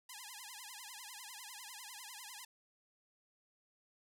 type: tone with vibrato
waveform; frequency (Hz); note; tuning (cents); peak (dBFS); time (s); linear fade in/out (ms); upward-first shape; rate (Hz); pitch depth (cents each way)
5% pulse; 920; A#5; -23; -36; 0.09-2.45; 5; sine; 10; 220
effects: none